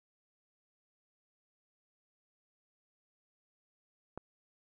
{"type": "click", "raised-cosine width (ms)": 1, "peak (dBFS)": -27, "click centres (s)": 4.176, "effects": []}